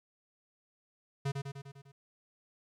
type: tone with echo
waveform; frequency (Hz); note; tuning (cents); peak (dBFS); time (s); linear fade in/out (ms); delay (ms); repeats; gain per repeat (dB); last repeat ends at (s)
square; 138.7; C#3; +1; -31; 1.25-1.32; 10; 100; 6; -4; 1.92
effects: low-pass 8000 Hz 12 dB/octave + 12-bit